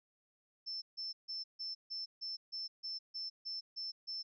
sine tone bursts, 5310 Hz, E8, 12 cents sharp, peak -39 dBFS, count 12, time 0.66-4.23 s, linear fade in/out 20 ms, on 160 ms, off 150 ms, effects none

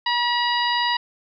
harmonic tone, 962 Hz, B5, 46 cents flat, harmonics 1 / 2 / 3 / 4 / 5, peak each -22 / -25 / -27 / -28 / -29 dBFS, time 0.06-0.97 s, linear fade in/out 5 ms, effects none

